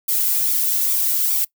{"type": "noise with flanger", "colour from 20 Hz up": "violet", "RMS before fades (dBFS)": -19, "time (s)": [0.08, 1.45], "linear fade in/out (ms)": 10, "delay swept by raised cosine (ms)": [0.85, 2.05], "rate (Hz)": 2.4, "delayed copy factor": 0.6, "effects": ["noise-tail reverb RT60 0.1 s tail -22 dB re dry"]}